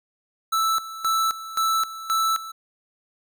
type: tone with tremolo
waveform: square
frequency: 1318.5 Hz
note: E6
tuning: in tune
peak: -20 dBFS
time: 0.52-2.52 s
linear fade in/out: 10 ms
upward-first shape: square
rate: 1.9 Hz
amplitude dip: 80%
effects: none